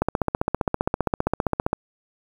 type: click train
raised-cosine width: 1 ms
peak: -6 dBFS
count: 27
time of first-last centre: 0.02-1.731 s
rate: 15.2 Hz
effects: 7-bit